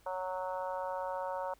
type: harmonic tone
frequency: 185 Hz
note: F#3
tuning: in tune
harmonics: 3 / 4 / 5 / 6 / 7 / 8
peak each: -38 / -44 / -38 / -47 / -48 / -51 dBFS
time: 0.06-1.54 s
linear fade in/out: 5 ms
effects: added 50 Hz sine -66 dBFS peak until 1.59 s + pink hiss -66 dBFS RMS until 1.59 s